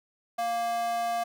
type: tone with high-pass filter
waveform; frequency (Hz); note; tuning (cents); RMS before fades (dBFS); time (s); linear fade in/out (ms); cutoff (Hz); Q
square; 233.1; A#3; 0; -29; 0.38-1.24; 10; 760; 5.3
effects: none